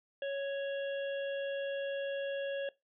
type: harmonic tone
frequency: 554.4 Hz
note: C#5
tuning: in tune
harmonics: 1 / 3 / 5 / 6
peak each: -34 / -44 / -48 / -50 dBFS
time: 0.22-2.69 s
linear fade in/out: 2 ms
effects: noise-tail reverb RT60 0.2 s tail -20 dB re dry